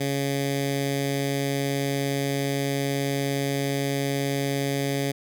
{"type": "tone with notch filter", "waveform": "10% pulse", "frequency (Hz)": 139.2, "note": "C#3", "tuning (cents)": 8, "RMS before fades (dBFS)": -26, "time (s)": [0, 5.12], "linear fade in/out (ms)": 10, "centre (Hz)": 1000, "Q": 0.91, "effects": []}